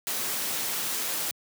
white noise, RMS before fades -30 dBFS, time 0.07-1.31 s, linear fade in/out 0 ms, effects high-pass 150 Hz 12 dB/octave

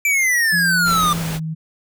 square exponential sweep, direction down, 2351 to 1179 Hz, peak -15 dBFS, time 0.05-1.13 s, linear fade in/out 2 ms
sine tone with pitch glide, 172.7 to 159.28 Hz, F3 to D#3, -19 to +41 cents, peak -22 dBFS, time 0.52-1.55 s, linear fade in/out 20 ms, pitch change -140 cents, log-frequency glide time 1.04-1.34 s
pink noise, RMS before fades -28 dBFS, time 0.84-1.4 s, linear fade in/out 50 ms
effects none

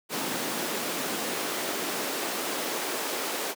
pink noise with high-pass filter sweep, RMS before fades -31 dBFS, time 0.09-3.55 s, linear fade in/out 50 ms, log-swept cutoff 230 to 410 Hz, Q 1.2, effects high-pass 150 Hz 12 dB/octave

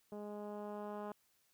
10% pulse tone with low-pass filter sweep, 207.7 Hz, G#3, in tune, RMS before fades -45 dBFS, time 0.12-1.12 s, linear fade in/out 2 ms, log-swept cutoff 540 to 1100 Hz, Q 0.9, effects white hiss -75 dBFS RMS until 1.53 s

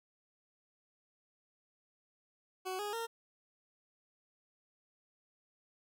20% pulse tone with pitch steps, 373.1 / 414 / 459.3 Hz, F#4 / G#4 / A#4, +14 / -5 / -26 cents, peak -32 dBFS, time 2.65-3.07 s, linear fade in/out 20 ms, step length 140 ms, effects none

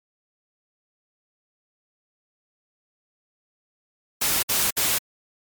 white noise bursts, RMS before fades -22 dBFS, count 3, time 4.21-4.986 s, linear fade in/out 10 ms, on 220 ms, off 58 ms, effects MP3 96 kbps

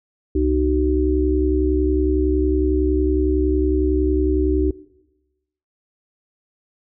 sine tone cluster, 67.2 / 305.7 / 376.6 Hz, C2 / D#4 / F#4, +47 / -30 / +31 cents, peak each -20 dBFS, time 0.35-4.71 s, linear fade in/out 5 ms, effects noise-tail reverb RT60 1.0 s tail -19 dB re dry

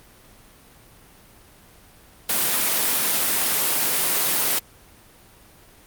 white high-pass noise, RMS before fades -21 dBFS, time 2.29-4.59 s, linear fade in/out 5 ms, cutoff 170 Hz, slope 12 dB/octave, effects pink hiss -50 dBFS RMS until 5.86 s + Opus 32 kbps

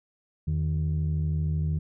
sine tone pair together, 82.3 / 155.27 Hz, E2 / D#3, -2 / -3 cents, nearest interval major seventh, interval 1099 cents, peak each -25 dBFS, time 0.47-1.79 s, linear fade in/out 10 ms, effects tanh soft clip ceiling -20 dBFS

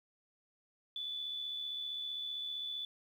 sine tone with amplitude modulation, 3473 Hz, A7, 23 cents flat, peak -36 dBFS, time 0.96-2.85 s, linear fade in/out 2 ms, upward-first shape sine, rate 75.4 Hz, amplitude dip 35%, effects 11-bit

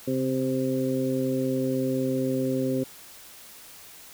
harmonic tone with a mistuned harmonic, 130.81 Hz, C3, in tune, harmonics 1 / 2 / 3 / 4, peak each -32 / -26 / -30 / -30 dBFS, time 0.07-2.84 s, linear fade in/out 10 ms, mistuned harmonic 1, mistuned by +47 cents, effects white hiss -47 dBFS RMS until 4.13 s

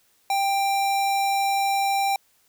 square tone, 789 Hz, G5, 11 cents sharp, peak -21 dBFS, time 0.3-2.16 s, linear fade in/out 2 ms, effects white hiss -63 dBFS RMS until 2.48 s

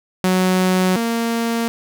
sawtooth tone pair in turn, 185 / 231.1 Hz, F#3 / A#3, 0 / -15 cents, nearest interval major third, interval 385 cents, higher second, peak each -10 / -14 dBFS, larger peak first, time 0.24-0.96 / 0.96-1.68 s, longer neither, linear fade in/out 0 ms, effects none

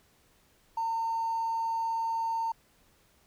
triangle tone with hard clipping, 909 Hz, A#5, 44 cents flat, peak -28 dBFS, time 0.77-2.52 s, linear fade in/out 5 ms, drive 3 dB, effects pink hiss -65 dBFS RMS until 3.26 s

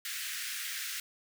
pink high-pass noise, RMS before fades -38 dBFS, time 0.05-1 s, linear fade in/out 2 ms, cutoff 1500 Hz, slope 48 dB/octave, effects none

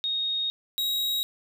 sine / 45% pulse tone pair in turn, 3729 / 3814 Hz, A#7 / A#7, 0 / +39 cents, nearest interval unison, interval 39 cents, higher second, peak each -25 dBFS, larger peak neither, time 0.04-0.5 / 0.78-1.23 s, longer first, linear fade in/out 0 ms, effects none

